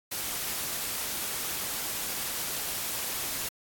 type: noise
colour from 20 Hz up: white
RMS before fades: -33 dBFS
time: 0.11-3.49 s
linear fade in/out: 10 ms
effects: AAC 64 kbps